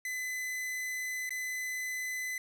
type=tone with dropouts; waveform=45% pulse; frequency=2016 Hz; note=B6; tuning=35 cents sharp; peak=-34 dBFS; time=0.05-2.38 s; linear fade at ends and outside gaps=2 ms; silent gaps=1.293-1.306 s; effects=none